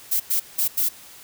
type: noise bursts at uneven times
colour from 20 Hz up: violet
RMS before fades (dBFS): -21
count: 4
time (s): 0.11-0.2 / 0.3-0.4 / 0.58-0.68 / 0.77-0.89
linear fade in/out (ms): 10
effects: white hiss -45 dBFS RMS until 1.23 s